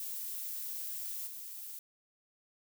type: noise with level steps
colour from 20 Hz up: violet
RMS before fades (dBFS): -40 / -45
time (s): 0-1.79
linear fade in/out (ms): 2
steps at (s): 1.27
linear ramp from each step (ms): 2
effects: none